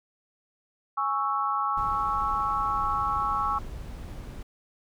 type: chord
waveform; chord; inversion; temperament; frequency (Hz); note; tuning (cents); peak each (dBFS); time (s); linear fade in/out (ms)
sine; C# minor; second; equal; 830.6 / 1108.7 / 1318.5; G#5 / C#6 / E6; 0 / 0 / 0; -31 / -27 / -29; 0.97-3.59; 10
type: noise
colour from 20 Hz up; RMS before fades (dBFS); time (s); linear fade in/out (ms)
brown; -38; 1.77-4.43; 5
effects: none